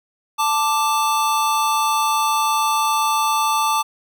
square tone pair together, 882.4 / 1174.7 Hz, A5 / D6, +5 / 0 cents, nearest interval perfect fourth, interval 495 cents, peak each -20 dBFS, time 0.38-3.83 s, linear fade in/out 20 ms, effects none

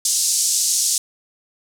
pink band-pass noise, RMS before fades -19 dBFS, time 0.05-0.98 s, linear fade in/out 2 ms, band 5500 to 9400 Hz, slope 24 dB/octave, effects none

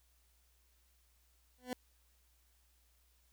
20% pulse tone with exponential growth, 250.5 Hz, B3, 25 cents sharp, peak -29 dBFS, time 1.58-1.73 s, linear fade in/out 1 ms, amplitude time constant 31 ms, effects added 60 Hz sine -70 dBFS peak until 3.32 s + white hiss -74 dBFS RMS until 3.32 s

